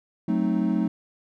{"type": "chord", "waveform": "triangle", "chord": "F# diminished seventh", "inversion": "none", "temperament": "equal", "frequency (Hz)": [185, 220, 261.6, 311.1], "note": ["F#3", "A3", "C4", "Eb4"], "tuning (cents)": [0, 0, 0, 0], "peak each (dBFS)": [-24, -23, -27, -25], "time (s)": [0.28, 0.88], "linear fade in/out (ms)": 5, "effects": []}